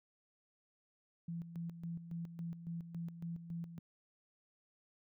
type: tone with tremolo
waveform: sine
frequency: 168.5 Hz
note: E3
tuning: 38 cents sharp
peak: -39 dBFS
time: 1.28-3.79 s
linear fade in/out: 5 ms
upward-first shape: square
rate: 3.6 Hz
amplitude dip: 65%
effects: none